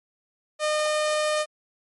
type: tone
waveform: sawtooth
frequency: 609 Hz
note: D#5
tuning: 37 cents flat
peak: -18 dBFS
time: 0.59-1.46 s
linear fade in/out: 50 ms
effects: MP3 48 kbps